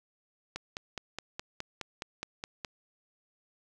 click train, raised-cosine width 0.2 ms, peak -19 dBFS, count 11, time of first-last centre 0.56-2.648 s, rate 4.79 Hz, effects none

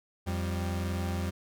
40% pulse tone pair together, 87.38 / 196 Hz, F2 / G3, +1 / 0 cents, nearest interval octave + major second, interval 1399 cents, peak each -30 / -35 dBFS, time 0.26-1.31 s, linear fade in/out 20 ms, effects none

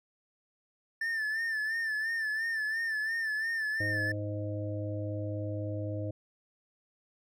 triangle tone with vibrato, 1775 Hz, A6, 15 cents sharp, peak -28 dBFS, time 1.01-4.12 s, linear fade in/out 5 ms, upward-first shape sine, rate 2.9 Hz, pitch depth 61 cents each way
harmonic tone, 103.83 Hz, G#2, in tune, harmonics 1 / 3 / 5 / 6, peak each -34 / -39 / -41 / -42 dBFS, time 3.8-6.11 s, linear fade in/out 5 ms
effects none

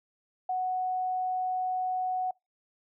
sine tone, 740 Hz, F#5, in tune, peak -27 dBFS, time 0.49-2.31 s, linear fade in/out 5 ms, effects noise-tail reverb RT60 0.2 s tail -25 dB re dry

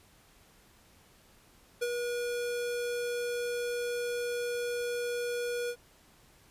square tone with ADSR envelope, 482 Hz, B4, 42 cents flat, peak -28 dBFS, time 1.81-5.76 s, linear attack 16 ms, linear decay 40 ms, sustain -4 dB, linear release 67 ms, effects pink hiss -61 dBFS RMS until 6.5 s + resampled to 32000 Hz

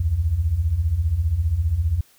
sine beating tone pair, 70.4 / 85.4 Hz, C#2 / F2, +27 / -38 cents, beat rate 15 Hz, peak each -24 / -19 dBFS, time 0-2.01 s, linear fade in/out 5 ms, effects white hiss -56 dBFS RMS until 2.18 s

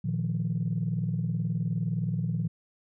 sine chord, Bb suspended fourth, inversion none, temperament equal, 116.54 / 155.56 / 174.61 Hz, Bb2 / Eb3 / F3, 0 / 0 / 0 cents, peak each -30 dBFS, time 0.04-2.48 s, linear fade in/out 10 ms, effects tanh soft clip ceiling -19 dBFS

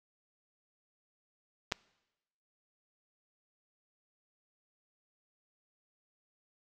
clicks, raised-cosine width 0.2 ms, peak -27 / -12 dBFS, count 2, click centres 1.717 / 1.722 s, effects noise-tail reverb RT60 1.0 s tail -24 dB re dry

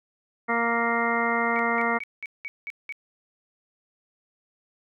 harmonic tone, 233.1 Hz, A#3, in tune, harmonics 1 / 2 / 3 / 4 / 5 / 6 / 8 / 9, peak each -30 / -30 / -30 / -30 / -30 / -30 / -30 / -30 dBFS, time 0.48-1.99 s, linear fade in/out 20 ms
sine tone bursts, 2259 Hz, C#7, 32 cents sharp, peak -31 dBFS, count 7, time 1.56-2.924 s, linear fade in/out 0 ms, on 32 ms, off 190 ms
effects none

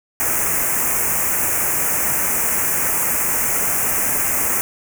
white band-stop noise, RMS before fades -19 dBFS, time 0.2-4.61 s, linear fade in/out 0 ms, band 2500 to 6200 Hz, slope 48 dB/octave, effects none

